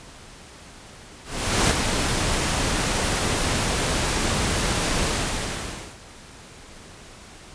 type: noise with ADSR envelope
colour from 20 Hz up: pink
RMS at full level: -18 dBFS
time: 1.24-5.99 s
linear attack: 460 ms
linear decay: 23 ms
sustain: -5 dB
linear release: 920 ms
effects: pink hiss -44 dBFS RMS until 7.54 s + resampled to 22050 Hz